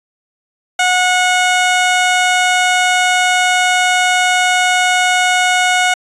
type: tone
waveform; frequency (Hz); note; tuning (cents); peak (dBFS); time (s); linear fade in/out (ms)
15% pulse; 730; F#5; -24; -4; 0.79-5.94; 5
effects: resampled to 24000 Hz